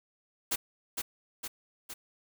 white noise with echo, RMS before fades -30 dBFS, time 0.51-0.56 s, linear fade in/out 10 ms, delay 460 ms, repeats 3, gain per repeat -4 dB, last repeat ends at 1.94 s, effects none

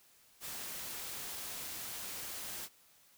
white noise, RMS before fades -43 dBFS, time 0.4-2.69 s, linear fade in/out 50 ms, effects white hiss -65 dBFS RMS until 3.17 s

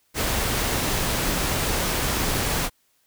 pink noise, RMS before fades -24 dBFS, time 0.14-2.7 s, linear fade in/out 50 ms, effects white hiss -66 dBFS RMS until 3.06 s

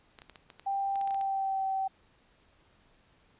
clicks, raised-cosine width 0.2 ms, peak -30 dBFS, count 12, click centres 0.188 / 0.219 / 0.297 / 0.358 / 0.502 / 0.596 / 0.957 / 1.013 / 1.075 / 1.108 / 1.145 / 1.212 s
sine tone with pitch glide, 788 to 770.4 Hz, G5 to G5, +9 to -30 cents, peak -28 dBFS, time 0.66-1.88 s, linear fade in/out 10 ms, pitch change -39 cents, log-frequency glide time 1-1.65 s
effects pink hiss -65 dBFS RMS until 3.39 s + resampled to 8000 Hz

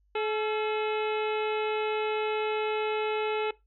harmonic tone with a mistuned harmonic, 428.9 Hz, A4, 44 cents flat, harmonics 1 / 2 / 3 / 4 / 5 / 6 / 7 / 8 / 9, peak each -28 / -34 / -38 / -45 / -41 / -38 / -44 / -49 / -49 dBFS, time 0.15-3.51 s, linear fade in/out 5 ms, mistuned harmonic 3, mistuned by +78 cents, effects noise-tail reverb RT60 0.2 s tail -20 dB re dry + added 50 Hz sine -64 dBFS peak until 3.66 s

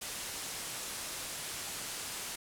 white low-pass noise, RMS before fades -41 dBFS, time 0.01-2.36 s, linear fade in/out 10 ms, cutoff 11000 Hz, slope 24 dB/octave, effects none

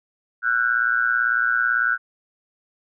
sine tone with amplitude modulation, 1480 Hz, F#6, in tune, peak -13 dBFS, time 0.42-1.98 s, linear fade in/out 50 ms, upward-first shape sine, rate 118 Hz, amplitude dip 100%, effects none

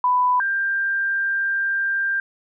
sine tone pair in turn, 995 / 1588.2 Hz, B5 / G6, +13 / +22 cents, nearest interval minor sixth, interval 809 cents, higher second, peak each -15 / -19 dBFS, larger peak first, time 0.04-0.4 / 0.4-2.2 s, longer second, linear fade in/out 2 ms, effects none

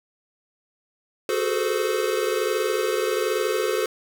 square tone cluster, 369.4 / 422.6 / 443.8 / 514 Hz, F#4 / G#4 / A4 / C5, -3 / +30 / +15 / -31 cents, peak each -28 dBFS, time 1.29-3.86 s, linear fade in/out 2 ms, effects none

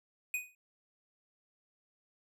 square tone with exponential decay, 2489 Hz, D#7, in tune, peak -30 dBFS, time 0.34-0.55 s, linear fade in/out 2 ms, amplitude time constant 45 ms, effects none

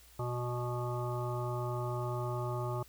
harmonic tone, 122.3 Hz, B2, 16 cents flat, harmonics 1 / 3 / 5 / 7 / 9 / 10, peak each -35 / -40 / -42 / -43 / -45 / -45 dBFS, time 0.19-2.83 s, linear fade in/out 5 ms, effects added 60 Hz sine -60 dBFS peak until 2.88 s + white hiss -60 dBFS RMS until 2.88 s

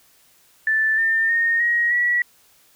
sine tone with pitch steps, 1760 / 1802.2 / 1845.4 / 1889.6 / 1934.9 Hz, A6 / A6 / A#6 / A#6 / B6, 0 / +41 / -18 / +23 / -36 cents, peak -16 dBFS, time 0.67-2.22 s, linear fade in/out 2 ms, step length 310 ms, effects white hiss -56 dBFS RMS until 2.75 s

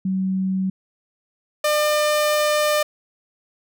sine / sawtooth tone pair in turn, 189.2 / 600.7 Hz, F#3 / D5, +39 / +39 cents, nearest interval octave + minor sixth, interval 2000 cents, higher second, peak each -19 / -13 dBFS, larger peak second, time 0.05-0.7 / 1.64-2.83 s, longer second, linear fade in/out 5 ms, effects none

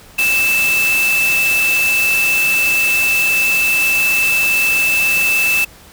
sine tone in noise, 2637 Hz, E7, in tune, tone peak -12 dBFS, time 0.18-5.65 s, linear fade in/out 10 ms, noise white, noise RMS -22 dBFS, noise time 0.18-5.65 s, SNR +7 dB, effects pink hiss -42 dBFS RMS until 5.92 s

